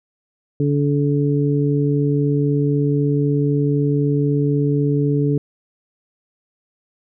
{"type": "harmonic tone", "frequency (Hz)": 143.9, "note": "D3", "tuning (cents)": -35, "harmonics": [1, 2, 3], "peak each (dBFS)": [-17, -20, -22], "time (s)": [0.6, 5.38], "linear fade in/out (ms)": 2, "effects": []}